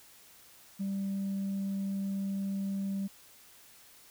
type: tone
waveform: sine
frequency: 196 Hz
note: G3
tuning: in tune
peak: -29 dBFS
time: 0.79-3.08 s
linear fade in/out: 20 ms
effects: tanh soft clip ceiling -29 dBFS + white hiss -57 dBFS RMS until 4.1 s